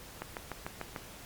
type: click train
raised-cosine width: 0.5 ms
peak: -21 dBFS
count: 6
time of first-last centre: 0.22-0.962 s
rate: 6.74 Hz
effects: pink hiss -49 dBFS RMS until 1.25 s + MP3 96 kbps